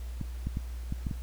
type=clicks; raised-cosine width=5 ms; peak=-20 dBFS; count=6; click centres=0.213 / 0.47 / 0.571 / 0.924 / 1.068 / 1.112 s; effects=added 60 Hz sine -35 dBFS peak until 1.22 s + pink hiss -54 dBFS RMS until 1.22 s